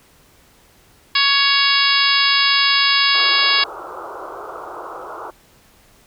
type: harmonic tone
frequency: 558 Hz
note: C#5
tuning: 11 cents sharp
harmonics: 2 / 3 / 4 / 5 / 6 / 7 / 8 / 9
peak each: -21 / -21 / -21 / -21 / -21 / -21 / -21 / -21 dBFS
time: 1.15-3.64 s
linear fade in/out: 5 ms
type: band-pass noise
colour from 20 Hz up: white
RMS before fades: -32 dBFS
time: 3.14-5.31 s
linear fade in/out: 10 ms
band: 320 to 1400 Hz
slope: 96 dB/octave
effects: pink hiss -52 dBFS RMS until 6.06 s